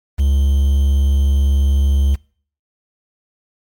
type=tone with quantisation; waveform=triangle; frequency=69.3 Hz; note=C#2; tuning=in tune; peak=-9 dBFS; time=0.18-2.16 s; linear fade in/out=20 ms; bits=6; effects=noise-tail reverb RT60 0.5 s tail -24 dB re dry + MP3 96 kbps